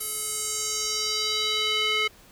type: tone with band-pass filter sweep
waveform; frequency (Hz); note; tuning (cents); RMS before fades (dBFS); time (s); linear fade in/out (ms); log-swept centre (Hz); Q
square; 430; A4; -40; -27; 0-2.08; 10; 11000 to 2500; 2.6
effects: pink hiss -53 dBFS RMS until 2.31 s